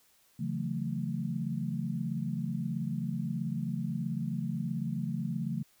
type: chord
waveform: sine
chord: F# minor seventh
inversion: second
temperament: just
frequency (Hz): 138.75 / 166.5 / 185 / 222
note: C#3 / E3 / F#3 / A3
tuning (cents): +2 / +18 / 0 / +16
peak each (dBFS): -36 / -36 / -38 / -36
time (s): 0.39-5.63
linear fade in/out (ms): 10
effects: white hiss -66 dBFS RMS until 5.8 s